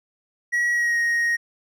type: tone with pitch glide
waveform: triangle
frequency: 1917 to 1874.3 Hz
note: A#6 to A#6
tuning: +48 to +9 cents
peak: -17 dBFS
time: 0.52-1.37 s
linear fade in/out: 20 ms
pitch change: -39 cents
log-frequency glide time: 0.72-0.98 s
effects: none